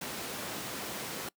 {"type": "high-pass noise", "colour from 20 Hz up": "pink", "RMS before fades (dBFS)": -39, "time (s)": [0.01, 1.29], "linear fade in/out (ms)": 5, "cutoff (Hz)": 180, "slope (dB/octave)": 12, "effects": ["noise-tail reverb RT60 0.1 s tail -23 dB re dry"]}